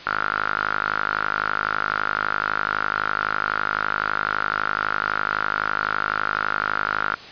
sawtooth tone with band-pass filter, 51.91 Hz, G#1, in tune, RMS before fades -24 dBFS, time 0.06-7.15 s, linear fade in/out 5 ms, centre 1400 Hz, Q 9.6, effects white hiss -39 dBFS RMS until 7.31 s + resampled to 11025 Hz

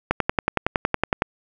click train, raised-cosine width 0.5 ms, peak -3 dBFS, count 13, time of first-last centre 0.11-1.221 s, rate 10.8 Hz, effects none

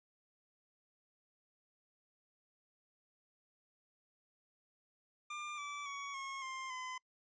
25% pulse tone with pitch steps, 1196 / 1158.6 / 1122.4 / 1087.3 / 1053.3 / 1020.3 Hz, D6 / D6 / C#6 / C#6 / C6 / C6, +31 / -24 / +21 / -34 / +11 / -44 cents, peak -38 dBFS, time 5.3-6.98 s, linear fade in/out 5 ms, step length 280 ms, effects noise-tail reverb RT60 0.1 s tail -26 dB re dry + resampled to 16000 Hz

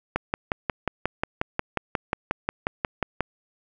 click train, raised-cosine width 0.5 ms, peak -8 dBFS, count 18, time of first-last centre 0.16-3.207 s, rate 5.58 Hz, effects none

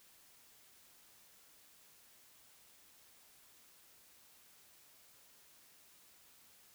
silence, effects white hiss -64 dBFS RMS until 6.74 s

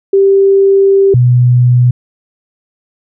sine tone pair in turn, 392 / 123.47 Hz, G4 / B2, 0 / 0 cents, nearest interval octave + minor sixth, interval 2000 cents, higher first, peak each -4 dBFS, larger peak neither, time 0.13-1.14 / 1.14-1.91 s, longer first, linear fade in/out 5 ms, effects none

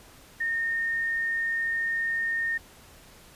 sine tone, 1833 Hz, A#6, 30 cents flat, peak -25 dBFS, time 0.4-2.58 s, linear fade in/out 10 ms, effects pink hiss -52 dBFS RMS until 3.35 s + resampled to 32000 Hz

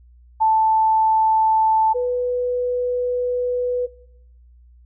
sine tone pair in turn, 880 / 493.9 Hz, A5 / B4, 0 / 0 cents, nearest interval minor seventh, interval 1000 cents, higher first, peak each -13 / -18 dBFS, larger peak first, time 0.4-1.94 / 1.94-3.87 s, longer second, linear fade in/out 20 ms, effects noise-tail reverb RT60 0.9 s tail -22 dB re dry + added 60 Hz sine -46 dBFS peak until 4.85 s

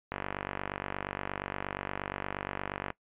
click train, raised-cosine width 0.5 ms, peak -18 dBFS, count 136, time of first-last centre 0.12-2.904 s, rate 48.5 Hz, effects noise-tail reverb RT60 0.1 s tail -20 dB re dry + resampled to 8000 Hz

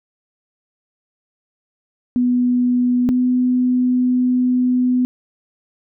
sine tone pair in turn, 246.9 / 250.6 Hz, B3 / B3, 0 / +25 cents, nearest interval unison, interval 25 cents, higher second, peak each -13 dBFS, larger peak neither, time 2.16-3.09 / 3.09-5.05 s, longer second, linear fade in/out 0 ms, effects none

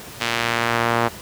sawtooth tone with band-pass filter sweep, 117.2 Hz, A#2, 10 cents sharp, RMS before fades -21 dBFS, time 0.2-1.09 s, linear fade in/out 20 ms, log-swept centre 3000 to 990 Hz, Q 0.93, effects pink hiss -37 dBFS RMS until 1.21 s + high-pass 60 Hz 12 dB/octave

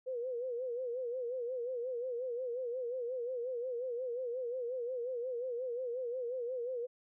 sine tone with vibrato, 493.9 Hz, B4, in tune, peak -35 dBFS, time 0.06-6.87 s, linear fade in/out 20 ms, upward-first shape sine, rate 5.6 Hz, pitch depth 97 cents each way, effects none

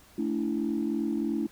sine chord, A suspended fourth, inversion none, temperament equal with one note detuned, 220 / 286.5 / 329.6 Hz, A3 / D4 / E4, 0 / -43 / 0 cents, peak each -30 dBFS, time 0.18-1.47 s, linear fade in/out 5 ms, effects tanh soft clip ceiling -19 dBFS + pink hiss -56 dBFS RMS until 1.51 s

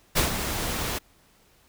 pink noise with ADSR envelope, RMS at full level -20 dBFS, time 0.15-0.99 s, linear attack 24 ms, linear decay 120 ms, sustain -9 dB, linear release 16 ms, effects pink hiss -60 dBFS RMS until 1.68 s

